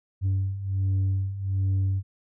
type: beating tone pair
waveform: sine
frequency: 95.4 / 96.7 Hz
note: G2 / G2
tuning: -47 / -23 cents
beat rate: 1.3 Hz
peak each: -26 / -22 dBFS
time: 0.21-2.03 s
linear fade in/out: 50 ms
effects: tanh soft clip ceiling -20 dBFS